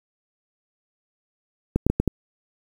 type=clicks; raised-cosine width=3 ms; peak=-6 dBFS; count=5; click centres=1.76 / 1.866 / 1.9 / 2 / 2.077 s; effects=7-bit